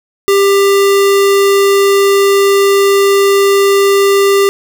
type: tone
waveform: square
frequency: 396.7 Hz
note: G4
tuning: 21 cents sharp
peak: -7 dBFS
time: 0.28-4.49 s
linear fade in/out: 0 ms
effects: none